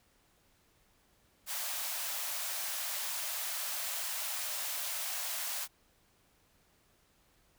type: high-pass noise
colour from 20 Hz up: white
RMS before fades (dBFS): -37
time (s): 1.46-5.68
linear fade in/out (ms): 50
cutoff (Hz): 560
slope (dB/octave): 96
effects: pink hiss -69 dBFS RMS until 7.58 s